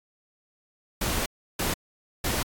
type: noise bursts at uneven times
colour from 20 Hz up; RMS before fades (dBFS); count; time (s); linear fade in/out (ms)
pink; -27; 3; 1.01-1.26 / 1.59-1.74 / 2.24-2.43; 5
effects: AAC 64 kbps

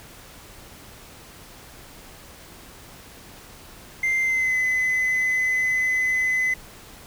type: tone with pitch glide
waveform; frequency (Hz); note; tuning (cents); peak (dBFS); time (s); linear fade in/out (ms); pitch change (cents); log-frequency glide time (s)
triangle; 2089 to 2023; C7 to B6; -3 to +41; -17; 4.03-6.54; 5; -56; 4.21-4.58
effects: tanh soft clip ceiling -14 dBFS + pink hiss -45 dBFS RMS until 7.06 s

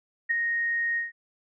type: tone with ADSR envelope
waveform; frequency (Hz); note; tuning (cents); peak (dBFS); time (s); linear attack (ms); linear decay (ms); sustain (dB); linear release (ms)
sine; 1864.7; A#6; 0; -19; 0.29-1.12; 20; 9; -5; 150
effects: none

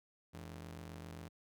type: ring-modulated tone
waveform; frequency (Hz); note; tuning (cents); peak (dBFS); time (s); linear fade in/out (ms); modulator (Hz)
sawtooth; 125; B2; +21; -40; 0.33-1.29; 20; 38.7
effects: none

